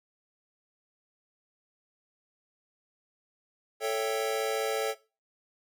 square chord, A dominant seventh, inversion none, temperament equal, 440 / 554.4 / 659.3 / 784 Hz, A4 / C#5 / E5 / G5, 0 / 0 / 0 / 0 cents, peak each -31 / -34 / -37 / -37 dBFS, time 3.8-4.95 s, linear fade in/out 50 ms, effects noise-tail reverb RT60 0.3 s tail -18 dB re dry

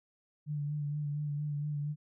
sine tone with vibrato, 147.2 Hz, D3, 4 cents sharp, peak -32 dBFS, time 0.46-1.96 s, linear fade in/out 50 ms, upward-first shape sine, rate 4.3 Hz, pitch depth 30 cents each way, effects none

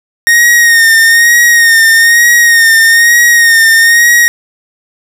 45% pulse tone with vibrato, 1853 Hz, A#6, 11 cents flat, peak -3 dBFS, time 0.27-4.28 s, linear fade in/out 0 ms, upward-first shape sine, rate 1.1 Hz, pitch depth 43 cents each way, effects none

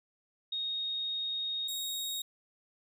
sine / sawtooth tone pair in turn, 3729 / 3759 Hz, A#7 / A#7, 0 / +14 cents, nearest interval unison, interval 14 cents, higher second, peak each -32 / -31 dBFS, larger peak second, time 0.52-1.68 / 1.68-2.22 s, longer first, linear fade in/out 5 ms, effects none

